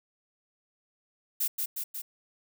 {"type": "noise with echo", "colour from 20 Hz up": "violet", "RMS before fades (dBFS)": -28, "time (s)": [1.4, 1.48], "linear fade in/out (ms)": 10, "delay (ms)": 180, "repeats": 3, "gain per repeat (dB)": -3, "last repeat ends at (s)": 2.02, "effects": []}